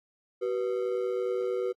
triangle ring-modulated tone, 433.8 Hz, A4, 25 cents flat, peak -22 dBFS, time 0.41-1.73 s, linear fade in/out 20 ms, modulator 54.8 Hz, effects AAC 48 kbps

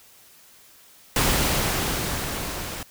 pink noise with level ramp, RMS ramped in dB -20 to -33 dBFS, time 1.16-2.83 s, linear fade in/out 2 ms, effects white hiss -52 dBFS RMS until 2.9 s

